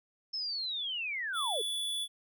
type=linear sweep; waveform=sine; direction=down; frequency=5310 to 381.2 Hz; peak=-33 dBFS; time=0.33-1.62 s; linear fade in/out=10 ms
type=tone; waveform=square; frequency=3441 Hz; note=A7; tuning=39 cents flat; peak=-33 dBFS; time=1.33-2.08 s; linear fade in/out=50 ms
effects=none